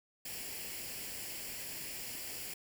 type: noise with comb filter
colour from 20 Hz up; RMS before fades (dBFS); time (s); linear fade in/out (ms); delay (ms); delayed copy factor
white; -43; 0.25-2.54; 5; 0.4; +0.6
effects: none